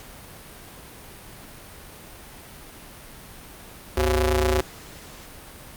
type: ring-modulated tone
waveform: sawtooth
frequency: 155.56 Hz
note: D#3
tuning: in tune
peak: -12 dBFS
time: 3.97-4.61 s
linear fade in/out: 5 ms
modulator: 219 Hz
effects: pink hiss -43 dBFS RMS until 5.76 s + Opus 48 kbps